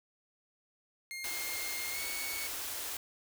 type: tone with pitch glide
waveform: sawtooth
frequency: 2128 to 2223 Hz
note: C7 to C#7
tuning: +29 to +4 cents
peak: -36 dBFS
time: 1.11-2.47 s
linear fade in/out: 0 ms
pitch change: +75 cents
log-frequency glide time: 1.92-2 s
type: band-stop noise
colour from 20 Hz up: white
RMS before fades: -39 dBFS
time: 1.24-2.97 s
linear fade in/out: 2 ms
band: 100 to 260 Hz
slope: 48 dB/octave
effects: none